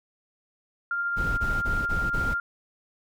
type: tone with tremolo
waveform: sine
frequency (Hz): 1396.9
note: F6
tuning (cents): 0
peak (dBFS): -24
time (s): 0.91-2.4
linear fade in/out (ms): 2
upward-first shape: sine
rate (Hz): 14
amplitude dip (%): 25
type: noise bursts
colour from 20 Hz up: brown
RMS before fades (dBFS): -29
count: 5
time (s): 1.16-2.348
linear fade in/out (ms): 20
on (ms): 220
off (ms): 22
effects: none